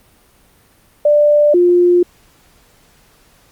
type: tone pair in turn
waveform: sine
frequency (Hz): 591 / 353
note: D5 / F4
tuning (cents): +11 / +19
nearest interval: major sixth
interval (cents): 892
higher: first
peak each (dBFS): -7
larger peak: neither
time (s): 1.05-1.54 / 1.54-2.03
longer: neither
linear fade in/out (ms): 5
effects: pink hiss -51 dBFS RMS until 3.51 s + Opus 32 kbps